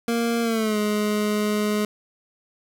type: tone with pitch glide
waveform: 25% pulse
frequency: 233.1 to 210.1 Hz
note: A#3 to G#3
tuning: 0 to +20 cents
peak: -17 dBFS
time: 0.08-1.85 s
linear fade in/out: 2 ms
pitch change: -180 cents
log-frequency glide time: 0.42-0.78 s
effects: 9-bit